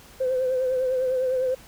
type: tone with vibrato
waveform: sine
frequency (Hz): 514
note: C5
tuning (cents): -31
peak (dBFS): -20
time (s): 0.2-1.55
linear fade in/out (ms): 10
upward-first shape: triangle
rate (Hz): 9.9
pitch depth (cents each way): 47
effects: tanh soft clip ceiling -16 dBFS + pink hiss -49 dBFS RMS until 1.67 s